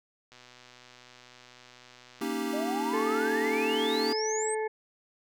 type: click train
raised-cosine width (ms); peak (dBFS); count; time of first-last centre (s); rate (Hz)
0.2; -34; 241; 0.32-2.255; 124
type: chord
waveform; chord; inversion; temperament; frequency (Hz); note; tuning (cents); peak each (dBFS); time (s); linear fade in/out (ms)
square; Eb dominant seventh; second; equal; 233.1 / 277.2 / 311.1 / 392; Bb3 / Db4 / Eb4 / G4; 0 / 0 / 0 / 0; -36; 2.21-4.13; 5
type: exponential sweep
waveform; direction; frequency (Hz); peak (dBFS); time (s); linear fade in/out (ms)
sine; up; 586 to 8630; -32; 2.53-4.55; 10
type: harmonic tone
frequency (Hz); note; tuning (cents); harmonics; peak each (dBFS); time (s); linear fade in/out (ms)
435.3; A4; -19; 1 / 2 / 4 / 5; -29 / -35 / -41 / -43; 2.93-4.68; 10
effects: none